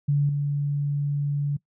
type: tone with level steps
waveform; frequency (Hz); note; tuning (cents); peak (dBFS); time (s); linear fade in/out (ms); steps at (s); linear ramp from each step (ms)
sine; 143.8; D3; -36; -18 / -22; 0.08-1.57; 10; 0.29; 2
effects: noise-tail reverb RT60 0.1 s tail -21 dB re dry